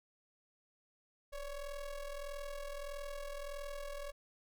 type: ring-modulated tone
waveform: square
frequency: 277.2 Hz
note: C#4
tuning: in tune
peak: -39 dBFS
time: 1.32-4.12 s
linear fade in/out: 20 ms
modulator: 298 Hz
effects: none